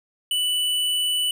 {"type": "tone", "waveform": "square", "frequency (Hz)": 2973, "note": "F#7", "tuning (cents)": 8, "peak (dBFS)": -21, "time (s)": [0.31, 1.31], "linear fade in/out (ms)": 2, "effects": []}